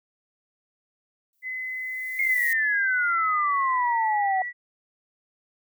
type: noise with exponential growth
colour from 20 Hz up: violet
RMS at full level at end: -33 dBFS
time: 1.33-2.53 s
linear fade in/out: 1 ms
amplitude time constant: 260 ms
type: tone with pitch glide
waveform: sine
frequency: 2031 to 1948.3 Hz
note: B6 to B6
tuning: +48 to -24 cents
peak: -29 dBFS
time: 1.42-4.53 s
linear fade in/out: 50 ms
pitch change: -72 cents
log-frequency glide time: 3.16-3.87 s
type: exponential sweep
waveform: sine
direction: down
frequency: 2158 to 740 Hz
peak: -21 dBFS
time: 2.19-4.42 s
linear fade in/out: 2 ms
effects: none